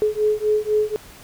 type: beating tone pair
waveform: sine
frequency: 423.4 / 427.4 Hz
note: G#4 / G#4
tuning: +33 / +50 cents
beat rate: 4 Hz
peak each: -20 dBFS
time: 0.02-0.96 s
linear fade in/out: 0 ms
effects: pink hiss -44 dBFS RMS until 1.23 s